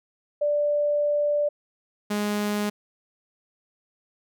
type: tone pair in turn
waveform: sine / sawtooth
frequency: 587.3 / 207.6 Hz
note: D5 / G#3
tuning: 0 / 0 cents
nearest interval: octave + tritone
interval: 1800 cents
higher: first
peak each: -20 dBFS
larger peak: neither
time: 0.41-1.49 / 2.1-2.7 s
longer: first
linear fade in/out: 10 ms
effects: none